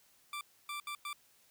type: tone bursts at uneven times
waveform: 20% pulse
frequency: 1174.7 Hz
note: D6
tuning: in tune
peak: -34 dBFS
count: 4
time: 0.33-0.41 / 0.69-0.8 / 0.87-0.95 / 1.05-1.13 s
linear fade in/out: 2 ms
effects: white hiss -67 dBFS RMS until 1.5 s